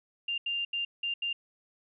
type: tone bursts at uneven times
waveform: sine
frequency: 2794 Hz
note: F7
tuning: in tune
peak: -29 dBFS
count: 5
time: 0.28-0.38 / 0.46-0.65 / 0.73-0.85 / 1.03-1.14 / 1.22-1.33 s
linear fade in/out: 5 ms
effects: none